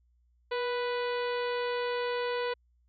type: harmonic tone with a mistuned harmonic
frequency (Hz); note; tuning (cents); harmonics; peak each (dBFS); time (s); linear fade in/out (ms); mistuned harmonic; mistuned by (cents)
493.9; B4; 0; 1 / 2 / 3 / 4 / 5 / 6 / 7 / 8 / 9; -30 / -36 / -40 / -42 / -44 / -46 / -47 / -48 / -49; 0.51-2.54; 10; 1; -35
effects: added 60 Hz sine -64 dBFS peak until 2.88 s + MP3 96 kbps